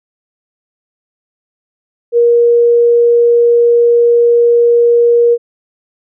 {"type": "tone", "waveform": "sine", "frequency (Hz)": 473.2, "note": "A#4", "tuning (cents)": 26, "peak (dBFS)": -5, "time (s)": [2.12, 5.38], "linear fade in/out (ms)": 50, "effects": []}